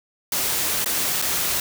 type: noise with dropouts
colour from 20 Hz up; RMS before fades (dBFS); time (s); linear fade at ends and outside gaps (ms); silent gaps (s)
white; -23; 0.32-1.6; 2; 0.845-0.859 / 1.217-1.222
effects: none

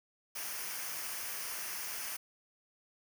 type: noise with comb filter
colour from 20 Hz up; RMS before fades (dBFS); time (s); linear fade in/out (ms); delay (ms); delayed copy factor
white; -40; 0.35-2.17; 10; 0.26; -0.6
effects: none

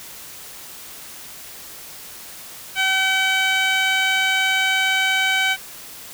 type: tone with band-pass filter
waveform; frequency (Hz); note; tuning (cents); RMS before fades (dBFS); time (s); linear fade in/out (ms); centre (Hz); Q
15% pulse; 763; G5; -47; -19; 2.75-5.57; 50; 2500; 0.81
effects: white hiss -38 dBFS RMS until 6.13 s

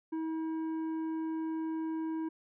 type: tone with tanh clipping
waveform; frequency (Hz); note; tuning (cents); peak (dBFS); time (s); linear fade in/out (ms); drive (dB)
sine; 320.6; E4; -48; -34; 0.12-2.29; 10; 8
effects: none

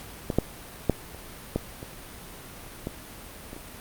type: clicks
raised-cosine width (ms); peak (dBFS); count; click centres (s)
2; -13 / -6 / -6 / -28 / -11 / -24 / -17 / -25 / -27; 9; 0.302 / 0.386 / 0.897 / 1.147 / 1.56 / 1.829 / 2.871 / 3.531 / 3.565
effects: pink hiss -43 dBFS RMS until 3.8 s + Opus 48 kbps

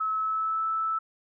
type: tone with pitch glide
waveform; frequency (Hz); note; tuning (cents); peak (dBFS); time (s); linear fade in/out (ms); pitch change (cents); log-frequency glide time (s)
sine; 1294 to 1314.3; E6 to E6; -32 to -6; -25; 0-0.99; 10; +26; 0.13-0.65
effects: none

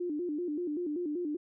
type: tone with vibrato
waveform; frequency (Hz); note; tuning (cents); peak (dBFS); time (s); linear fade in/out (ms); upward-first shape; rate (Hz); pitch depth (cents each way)
sine; 324.4; E4; -28; -31; 0-1.37; 10; square; 5.2; 150
effects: none

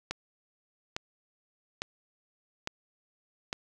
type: click train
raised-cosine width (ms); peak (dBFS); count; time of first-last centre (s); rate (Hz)
0.2; -15; 5; 0.11-3.529; 1.17
effects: none

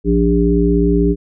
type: harmonic tone with a mistuned harmonic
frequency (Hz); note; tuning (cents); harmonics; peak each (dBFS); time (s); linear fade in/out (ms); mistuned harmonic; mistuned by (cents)
58.27; A#1; 0; 1 / 3 / 5 / 7; -16 / -16 / -16 / -16; 0.04-1.16; 50; 7; -23
effects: none

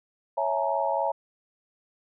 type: chord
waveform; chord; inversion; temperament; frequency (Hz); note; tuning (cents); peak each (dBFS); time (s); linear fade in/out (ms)
sine; A# half-diminished seventh; first; equal with one note detuned; 554.4 / 659.3 / 849 / 932.3; C#5 / E5 / G#5 / A#5; 0 / 0 / +38 / 0; -29; 0.37-1.12; 10
effects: none

